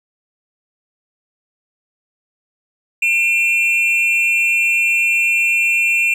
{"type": "tone pair together", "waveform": "triangle", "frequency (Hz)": [2400, 2696], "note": ["D7", "E7"], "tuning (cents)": [37, 38], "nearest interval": "major second", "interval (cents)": 201, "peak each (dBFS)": -14, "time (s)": [3.02, 6.14], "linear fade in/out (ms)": 5, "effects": []}